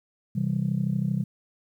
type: chord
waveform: sine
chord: C major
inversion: none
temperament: just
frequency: 130.81 / 163.52 / 196.22 Hz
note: C3 / E3 / G3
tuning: 0 / -14 / +2 cents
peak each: -27 dBFS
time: 0.35-1.24 s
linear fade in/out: 10 ms
effects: tanh soft clip ceiling -15 dBFS + 10-bit